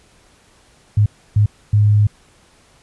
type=tone bursts at uneven times; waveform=sine; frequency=104.5 Hz; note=G#2; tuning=11 cents sharp; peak=-9 dBFS; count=3; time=0.97-1.06 / 1.36-1.46 / 1.73-2.07 s; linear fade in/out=5 ms; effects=pink hiss -52 dBFS RMS until 2.82 s + resampled to 24000 Hz